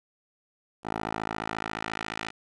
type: tone with band-pass filter sweep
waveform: 10% pulse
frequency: 54.3 Hz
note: A1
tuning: 22 cents flat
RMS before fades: -34 dBFS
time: 0.83-2.32 s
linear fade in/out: 50 ms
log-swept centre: 800 to 2300 Hz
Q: 0.94
effects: resampled to 22050 Hz + 9-bit